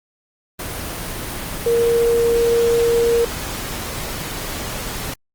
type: tone in noise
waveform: sine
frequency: 467.6 Hz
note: A#4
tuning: 5 cents sharp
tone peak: -13 dBFS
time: 1.66-3.25 s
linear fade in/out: 5 ms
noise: pink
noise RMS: -27 dBFS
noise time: 0.59-5.14 s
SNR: +11 dB
effects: Opus 24 kbps